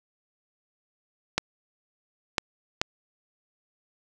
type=clicks; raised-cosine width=0.2 ms; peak=-5 dBFS; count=3; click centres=1.38 / 2.382 / 2.815 s; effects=none